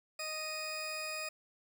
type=tone pair together; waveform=20% pulse; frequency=622.3 / 2489 Hz; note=D#5 / D#7; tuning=0 / 0 cents; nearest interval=2 octaves; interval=2400 cents; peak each=-37 / -35 dBFS; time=0.19-1.29 s; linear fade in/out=5 ms; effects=none